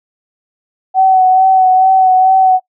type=tone with vibrato; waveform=sine; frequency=753 Hz; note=F#5; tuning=30 cents sharp; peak=-5 dBFS; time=0.94-2.6 s; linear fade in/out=50 ms; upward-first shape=sine; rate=2.3 Hz; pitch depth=23 cents each way; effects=noise-tail reverb RT60 0.1 s tail -22 dB re dry